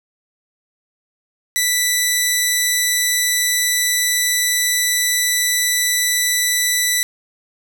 10% pulse tone, 1975.5 Hz, B6, in tune, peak -6 dBFS, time 1.56-7.03 s, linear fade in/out 0 ms, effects none

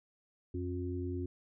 harmonic tone, 89.4 Hz, F2, 41 cents sharp, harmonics 1 / 3 / 4, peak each -37 / -40 / -40 dBFS, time 0.54-1.26 s, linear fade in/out 5 ms, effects none

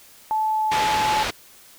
sine tone with pitch glide, 869 to 859 Hz, A5 to A5, -22 to -42 cents, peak -19 dBFS, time 0.31-1.23 s, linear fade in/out 0 ms, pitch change -20 cents, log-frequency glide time 0.52-0.89 s
white low-pass noise, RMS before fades -26 dBFS, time 0.71-1.31 s, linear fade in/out 10 ms, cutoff 3200 Hz, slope 12 dB/octave
effects white hiss -49 dBFS RMS until 1.78 s

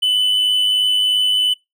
triangle tone with amplitude modulation, 3002 Hz, F#7, 24 cents sharp, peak -10 dBFS, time 0.02-1.54 s, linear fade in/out 10 ms, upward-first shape sine, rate 103 Hz, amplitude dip 35%, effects noise-tail reverb RT60 0.2 s tail -22 dB re dry

